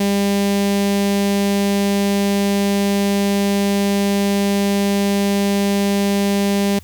sawtooth tone with notch filter, 200 Hz, G3, 35 cents sharp, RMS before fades -17 dBFS, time 0-6.79 s, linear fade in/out 5 ms, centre 1300 Hz, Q 1.3, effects added 84 Hz sine -39 dBFS peak until 6.83 s + white hiss -49 dBFS RMS until 6.83 s

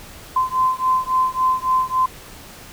sine beating tone pair, 1030 / 1033.6 Hz, C6 / C6, -28 / -21 cents, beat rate 3.6 Hz, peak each -19 dBFS, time 0.36-2.06 s, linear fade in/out 5 ms, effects pink hiss -40 dBFS RMS until 2.72 s

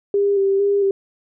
sine tone with vibrato, 397 Hz, G4, 22 cents sharp, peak -14 dBFS, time 0.14-0.91 s, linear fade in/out 2 ms, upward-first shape square, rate 2.2 Hz, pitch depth 23 cents each way, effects none

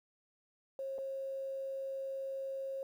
sine tone with dropouts, 539 Hz, C#5, 49 cents flat, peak -37 dBFS, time 0.79-2.83 s, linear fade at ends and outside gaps 1 ms, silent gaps 0.982-0.986 s, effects 11-bit

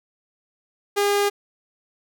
sawtooth tone, 406.1 Hz, G#4, 39 cents flat, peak -14 dBFS, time 0.96-1.3 s, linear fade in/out 20 ms, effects none

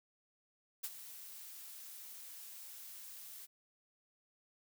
blue noise with ADSR envelope, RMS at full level -39 dBFS, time 0.83-3.47 s, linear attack 14 ms, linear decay 43 ms, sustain -12 dB, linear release 28 ms, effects none

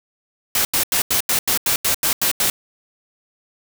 white noise bursts, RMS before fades -18 dBFS, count 11, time 0.55-2.5 s, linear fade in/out 2 ms, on 100 ms, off 85 ms, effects none

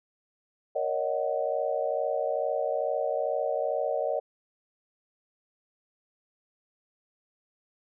sine chord, D# minor seventh, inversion second, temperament just, 466.7 / 560 / 622.3 / 746.7 Hz, A#4 / C#5 / D#5 / F#5, +2 / +18 / 0 / +16 cents, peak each -33 / -30 / -30 / -34 dBFS, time 0.75-4.2 s, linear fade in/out 10 ms, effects none

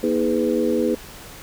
sine tone cluster, 237.9 / 317 / 414.8 / 500 Hz, A#3 / D#4 / G#4 / B4, +35 / +32 / -2 / +21 cents, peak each -23 dBFS, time 0.03-0.95 s, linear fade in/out 5 ms, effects pink hiss -40 dBFS RMS until 1.42 s

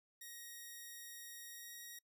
5% pulse tone with pitch glide, 1880 to 1890.9 Hz, A#6 to A#6, +14 to +24 cents, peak -40 dBFS, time 0.21-1.99 s, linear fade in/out 5 ms, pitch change +10 cents, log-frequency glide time 1.51-1.73 s, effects noise-tail reverb RT60 0.1 s tail -24 dB re dry

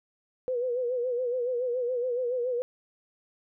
sine tone with vibrato, 493.9 Hz, B4, in tune, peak -26 dBFS, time 0.48-2.62 s, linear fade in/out 0 ms, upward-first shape sine, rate 7.1 Hz, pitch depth 74 cents each way, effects none

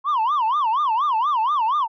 sine tone with vibrato, 1028 Hz, C6, 31 cents flat, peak -15 dBFS, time 0.04-1.88 s, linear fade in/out 50 ms, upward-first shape sine, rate 4.2 Hz, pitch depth 290 cents each way, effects tanh soft clip ceiling -16 dBFS

